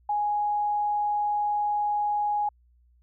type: tone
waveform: sine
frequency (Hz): 830.6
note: G#5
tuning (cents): 0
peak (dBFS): -23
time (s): 0.09-2.49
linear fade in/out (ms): 5
effects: added 60 Hz sine -58 dBFS peak until 3.02 s